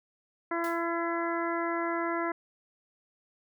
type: harmonic tone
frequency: 337.3 Hz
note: E4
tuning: 40 cents sharp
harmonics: 1 / 2 / 3 / 4 / 5 / 6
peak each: -32 / -35 / -35 / -36 / -39 / -40 dBFS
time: 0.51-2.32 s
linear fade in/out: 5 ms
type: noise with exponential decay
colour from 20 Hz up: white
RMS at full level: -43 dBFS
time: 0.64-0.91 s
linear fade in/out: 1 ms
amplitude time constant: 57 ms
effects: none